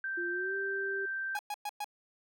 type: tone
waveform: sine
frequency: 1565 Hz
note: G6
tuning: 3 cents flat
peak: -33 dBFS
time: 0.04-1.37 s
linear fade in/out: 2 ms
type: tone with pitch glide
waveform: sine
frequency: 349.2 to 392 Hz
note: F4 to G4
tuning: 0 to 0 cents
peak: -36 dBFS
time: 0.17-1.06 s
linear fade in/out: 10 ms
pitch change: +200 cents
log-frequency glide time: 0.3-0.55 s
type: tone bursts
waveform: 45% pulse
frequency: 830 Hz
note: G#5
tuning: 1 cent flat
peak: -34 dBFS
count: 4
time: 1.35-1.844 s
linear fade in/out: 2 ms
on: 41 ms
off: 110 ms
effects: none